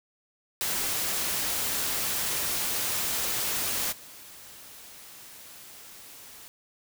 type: noise with level steps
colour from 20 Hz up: white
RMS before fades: -29 / -47 dBFS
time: 0.61-6.48 s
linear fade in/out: 0 ms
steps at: 3.91 s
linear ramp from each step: 20 ms
effects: none